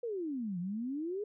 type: exponential two-way sweep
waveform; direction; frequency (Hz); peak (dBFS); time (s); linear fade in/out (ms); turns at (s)
sine; down then up; 493.9 to 170 to 430.4; -34; 0.03-1.24; 5; 0.59
effects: none